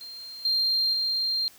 sine tone with level steps, 4186 Hz, C8, in tune, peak -38 / -20 / -23 dBFS, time 0.01-1.48 s, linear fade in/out 0 ms, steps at 0.45 / 0.93 s, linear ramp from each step 2 ms, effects tanh soft clip ceiling -18 dBFS + white hiss -53 dBFS RMS until 1.58 s

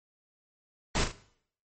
pink noise with echo, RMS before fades -27 dBFS, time 0.95-1.04 s, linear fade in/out 2 ms, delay 38 ms, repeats 2, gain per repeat -7 dB, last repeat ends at 1.116 s, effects noise-tail reverb RT60 0.6 s tail -17 dB re dry + MP3 32 kbps

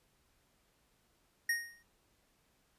square tone with exponential decay, 1864.7 Hz, A#6, in tune, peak -28 dBFS, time 1.49-1.83 s, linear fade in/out 5 ms, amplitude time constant 73 ms, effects pink hiss -73 dBFS RMS until 2.78 s + resampled to 32000 Hz

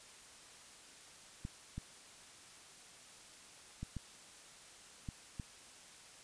clicks, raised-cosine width 5 ms, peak -29 dBFS, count 6, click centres 1.451 / 1.78 / 3.83 / 3.967 / 5.088 / 5.398 s, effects white hiss -57 dBFS RMS until 6.23 s + resampled to 22050 Hz

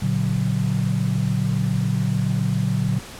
sine chord, Bb augmented, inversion none, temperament equal with one note detuned, 116.54 / 143.64 / 185 Hz, Bb2 / D3 / F#3, 0 / -38 / 0 cents, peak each -23 dBFS, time 0.02-2.99 s, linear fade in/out 5 ms, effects pink hiss -38 dBFS RMS until 3.19 s + low-pass 11000 Hz 12 dB/octave

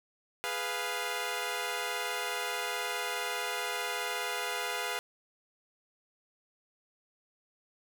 10% pulse chord, F diminished, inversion first, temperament equal, 415.3 / 493.9 / 698.5 Hz, Ab4 / Cb5 / F5, 0 / 0 / 0 cents, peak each -30 / -28 / -28 dBFS, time 0.44-4.99 s, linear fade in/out 0 ms, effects none

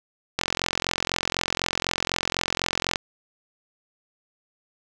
click train, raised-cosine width 0.2 ms, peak -5 dBFS, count 114, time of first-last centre 0.39-2.958 s, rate 44 Hz, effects none

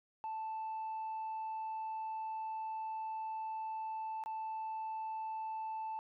sine tone with dropouts, 880 Hz, A5, in tune, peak -36 dBFS, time 0.24-5.99 s, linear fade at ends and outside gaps 0 ms, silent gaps 4.238-4.26 s, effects tanh soft clip ceiling -36 dBFS

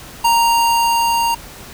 square tone with level ramp, 931 Hz, A#5, 2 cents flat, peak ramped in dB -11 to -15 dBFS, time 0.24-1.35 s, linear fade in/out 10 ms, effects pink hiss -36 dBFS RMS until 1.73 s

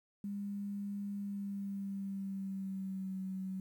sine tone with pitch glide, 201.7 to 189.28 Hz, G3 to F#3, +50 to +40 cents, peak -37 dBFS, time 0.24-3.6 s, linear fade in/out 2 ms, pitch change -110 cents, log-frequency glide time 1.15-3.19 s, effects 11-bit

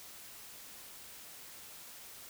silence, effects white hiss -51 dBFS RMS until 2.29 s

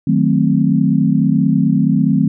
sine chord, D# diminished seventh, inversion none, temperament equal, 155.56 / 185 / 220 / 261.6 Hz, D#3 / F#3 / A3 / C4, 0 / 0 / 0 / 0 cents, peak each -16 dBFS, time 0.07-2.28 s, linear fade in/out 5 ms, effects none

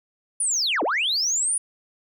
sine linear two-way sweep, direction down then up, 9800 to 261.6 to 9800 Hz, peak -19 dBFS, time 0.4-1.58 s, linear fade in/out 5 ms, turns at 0.83 s, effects tanh soft clip ceiling -17 dBFS

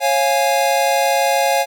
square chord, Db major, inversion none, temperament equal with one note detuned, 548 / 698.5 / 830.6 Hz, Db5 / F5 / Ab5, -20 / 0 / 0 cents, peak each -19 dBFS, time 0-1.66 s, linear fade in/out 50 ms, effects none

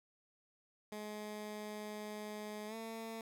15% pulse tone with pitch glide, 211.2 to 225.1 Hz, G#3 to A3, +29 to +40 cents, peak -37 dBFS, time 0.92-3.21 s, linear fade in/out 2 ms, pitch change +111 cents, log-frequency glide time 2.67-2.75 s, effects none

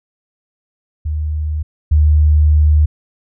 sine tone pair in turn, 76.5 / 75.8 Hz, D#2 / D#2, -29 / -45 cents, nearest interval unison, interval 16 cents, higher first, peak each -16 / -7 dBFS, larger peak second, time 1.05-1.63 / 1.91-2.86 s, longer second, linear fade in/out 10 ms, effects none

